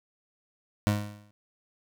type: tone with exponential decay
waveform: 25% pulse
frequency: 103.83 Hz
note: G#2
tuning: in tune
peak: -16 dBFS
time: 0.87-1.31 s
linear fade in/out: 0 ms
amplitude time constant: 95 ms
effects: none